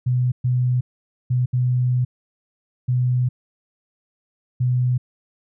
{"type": "tone bursts at uneven times", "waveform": "sine", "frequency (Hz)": 125.1, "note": "B2", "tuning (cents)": 23, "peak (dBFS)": -16, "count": 6, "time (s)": [[0.06, 0.32], [0.44, 0.81], [1.3, 1.46], [1.53, 2.05], [2.88, 3.29], [4.6, 4.98]], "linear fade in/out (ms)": 10, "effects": []}